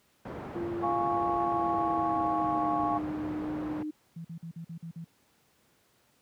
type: low-pass noise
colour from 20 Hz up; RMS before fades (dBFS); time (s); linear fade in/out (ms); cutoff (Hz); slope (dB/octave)
pink; -38; 0.25-3.83; 5; 1100; 12
type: tone with pitch glide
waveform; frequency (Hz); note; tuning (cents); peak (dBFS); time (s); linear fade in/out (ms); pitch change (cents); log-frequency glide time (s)
sine; 343.9 to 304.6; F4 to D#4; -27 to -37; -32; 0.55-3.91; 10; -210; 1.39-2.83
type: chord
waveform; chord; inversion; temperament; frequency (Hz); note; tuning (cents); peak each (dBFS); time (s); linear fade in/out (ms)
sine; Db major; first; equal; 698.5 / 830.6 / 1108.7; F5 / Ab5 / Db6; 0 / 0 / 0; -31 / -32 / -31; 0.82-2.99; 20
type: tone bursts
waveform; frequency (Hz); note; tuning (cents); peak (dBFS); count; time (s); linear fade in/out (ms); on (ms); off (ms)
sine; 165.9; E3; +11; -37; 7; 4.16-5.044; 5; 86; 47
effects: pink hiss -67 dBFS RMS until 6.21 s + high-pass 100 Hz 12 dB/octave